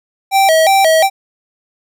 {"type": "tone with vibrato", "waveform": "square", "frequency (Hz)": 707, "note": "F5", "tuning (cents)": 21, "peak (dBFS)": -8, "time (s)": [0.31, 1.1], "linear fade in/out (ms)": 50, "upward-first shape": "square", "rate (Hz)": 2.8, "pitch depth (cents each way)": 170, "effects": []}